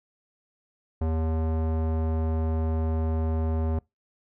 square tone with low-pass filter, 80 Hz, D#2, 49 cents sharp, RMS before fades -26 dBFS, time 1.01-3.79 s, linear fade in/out 5 ms, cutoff 770 Hz, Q 0.97, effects noise-tail reverb RT60 0.2 s tail -25 dB re dry

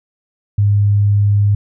sine tone, 102.2 Hz, G#2, 27 cents flat, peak -9 dBFS, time 0.58-1.55 s, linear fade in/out 5 ms, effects none

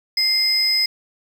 sine tone pair together, 2092 / 5060 Hz, C7 / D#8, -1 / +28 cents, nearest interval octave + minor third, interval 1529 cents, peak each -22 / -14 dBFS, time 0.17-0.86 s, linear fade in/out 5 ms, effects tanh soft clip ceiling -13 dBFS + 7-bit

